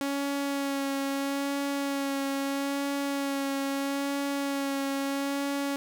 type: tone with vibrato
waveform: sawtooth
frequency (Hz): 277.9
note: C#4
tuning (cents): +4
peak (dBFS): -24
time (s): 0.01-5.76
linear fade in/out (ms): 0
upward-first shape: sine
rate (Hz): 0.77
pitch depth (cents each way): 18
effects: none